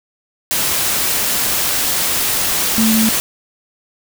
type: tone in noise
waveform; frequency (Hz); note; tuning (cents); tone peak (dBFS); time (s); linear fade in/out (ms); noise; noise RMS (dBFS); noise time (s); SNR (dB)
sine; 221.5; A3; +12; -12; 2.78-3.09; 0; white; -17; 0.51-3.2; +2
effects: none